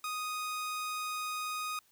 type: tone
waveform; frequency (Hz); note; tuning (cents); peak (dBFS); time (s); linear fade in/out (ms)
sawtooth; 1244.5; D#6; 0; -31; 0.04-1.79; 2
effects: white hiss -68 dBFS RMS until 1.91 s